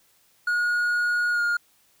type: tone with pitch glide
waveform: triangle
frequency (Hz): 1443 to 1419.8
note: F#6 to F6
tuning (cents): -44 to +28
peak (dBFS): -19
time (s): 0.47-1.57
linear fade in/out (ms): 5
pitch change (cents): -28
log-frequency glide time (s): 1.31-1.42
effects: white hiss -62 dBFS RMS until 2 s